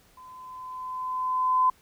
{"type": "tone with level ramp", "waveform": "sine", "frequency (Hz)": 1020, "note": "C6", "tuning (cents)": -44, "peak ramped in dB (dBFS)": [-45, -17], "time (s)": [0.17, 1.7], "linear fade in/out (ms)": 5, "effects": ["pink hiss -60 dBFS RMS until 1.81 s"]}